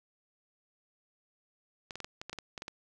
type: clicks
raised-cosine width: 0.2 ms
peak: -23 dBFS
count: 11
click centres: 1.908 / 1.956 / 2.003 / 2.045 / 2.215 / 2.296 / 2.33 / 2.387 / 2.578 / 2.621 / 2.681 s
effects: none